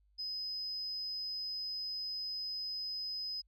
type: tone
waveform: sine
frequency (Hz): 5040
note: D#8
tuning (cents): +21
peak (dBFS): -36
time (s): 0.18-3.42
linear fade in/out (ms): 20
effects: tanh soft clip ceiling -32 dBFS + added 50 Hz sine -67 dBFS peak until 3.47 s